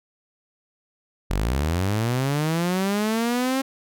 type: linear sweep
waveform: sawtooth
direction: up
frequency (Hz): 41.94 to 270.4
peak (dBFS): -17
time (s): 1.3-3.62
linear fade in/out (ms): 10
effects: none